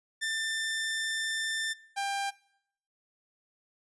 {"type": "tone pair in turn", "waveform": "sawtooth", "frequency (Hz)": [1785, 795.1], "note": ["A6", "G5"], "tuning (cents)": [24, 24], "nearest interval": "octave + major second", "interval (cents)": 1400, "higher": "first", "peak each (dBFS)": -26, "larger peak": "neither", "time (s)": [[0.21, 1.74], [1.96, 2.31]], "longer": "first", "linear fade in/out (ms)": 20, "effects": ["noise-tail reverb RT60 0.7 s tail -22 dB re dry", "resampled to 24000 Hz"]}